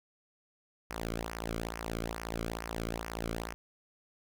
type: tone with flanger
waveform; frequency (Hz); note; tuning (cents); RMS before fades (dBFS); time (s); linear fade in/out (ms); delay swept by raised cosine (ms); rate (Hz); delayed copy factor
sawtooth; 56.6; A1; +50; -38; 0.9-3.54; 0; 0.25 to 1.14; 2.3; -0.8
effects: none